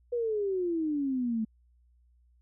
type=exponential sweep; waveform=sine; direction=down; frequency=490.6 to 215.6 Hz; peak=-27 dBFS; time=0.12-1.45 s; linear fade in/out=10 ms; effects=added 60 Hz sine -61 dBFS peak until 2.41 s